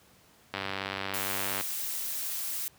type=click train; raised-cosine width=0.3 ms; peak=-16 dBFS; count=105; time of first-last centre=0.54-1.61 s; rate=97.2 Hz
type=noise; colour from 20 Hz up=blue; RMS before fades=-34 dBFS; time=1.14-2.68 s; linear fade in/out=0 ms
effects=pink hiss -60 dBFS RMS until 2.78 s + high-pass 80 Hz 12 dB/octave